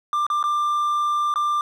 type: tone with dropouts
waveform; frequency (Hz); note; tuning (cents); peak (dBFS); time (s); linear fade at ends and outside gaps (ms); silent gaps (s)
triangle; 1188; D6; +20; -17; 0.13-1.61; 1; 0.266-0.301 / 0.428-0.439 / 1.34-1.358
effects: none